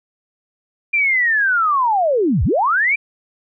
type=linear two-way sweep; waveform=sine; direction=down then up; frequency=2400 to 54.1 to 2400 Hz; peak=-13 dBFS; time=0.93-2.96 s; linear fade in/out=10 ms; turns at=2.44 s; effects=none